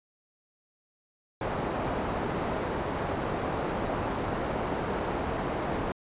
white low-pass noise, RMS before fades -31 dBFS, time 1.41-5.92 s, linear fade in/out 2 ms, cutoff 790 Hz, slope 12 dB/octave, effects resampled to 8000 Hz

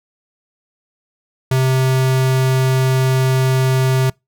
square tone, 130.81 Hz, C3, in tune, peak -13 dBFS, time 1.51-4.1 s, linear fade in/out 5 ms, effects noise-tail reverb RT60 0.2 s tail -26 dB re dry

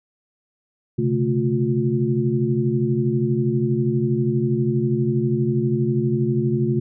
sine tone cluster, 127.1 / 139.5 / 219.6 / 355.7 Hz, C3 / C#3 / A3 / F4, -50 / +11 / -3 / +32 cents, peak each -23 dBFS, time 0.98-6.8 s, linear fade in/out 10 ms, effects none

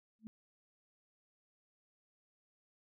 sine tone with exponential growth, 220 Hz, A3, in tune, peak -40 dBFS, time 0.19-0.27 s, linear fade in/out 0 ms, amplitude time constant 16 ms, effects none

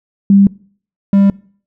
sine / triangle tone pair in turn, 198.1 / 198.1 Hz, G3 / G3, +18 / +18 cents, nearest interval unison, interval 0 cents, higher neither, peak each -4 dBFS, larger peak neither, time 0.3-0.47 / 1.13-1.3 s, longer neither, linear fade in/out 2 ms, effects noise-tail reverb RT60 0.5 s tail -23 dB re dry

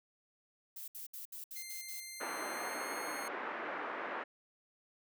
violet noise bursts, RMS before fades -46 dBFS, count 7, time 0.76-2.002 s, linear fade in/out 5 ms, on 120 ms, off 67 ms
10% pulse tone with pitch glide, 2093 to 2143 Hz, C7 to C7, 0 to +41 cents, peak -36 dBFS, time 1.56-3.28 s, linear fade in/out 2 ms, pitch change +41 cents, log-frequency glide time 2.5-2.92 s
white band-pass noise, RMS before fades -41 dBFS, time 2.2-4.24 s, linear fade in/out 10 ms, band 270 to 1800 Hz, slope 24 dB/octave
effects none

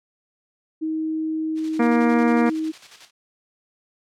sine tone, 316 Hz, D#4, 27 cents sharp, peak -22 dBFS, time 0.81-2.72 s, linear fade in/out 20 ms
blue noise with tremolo, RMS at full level -33 dBFS, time 1.55-3.11 s, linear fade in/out 50 ms, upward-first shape square, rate 11 Hz, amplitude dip 55%
harmonic tone, 235.8 Hz, A#3, 20 cents sharp, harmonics 1 / 2 / 3 / 4 / 5 / 6 / 7 / 8 / 9 / 10, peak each -17 / -23 / -27 / -29 / -31 / -33 / -34 / -35 / -36 / -37 dBFS, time 1.79-2.5 s, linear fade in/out 10 ms
effects low-pass 4000 Hz 12 dB/octave

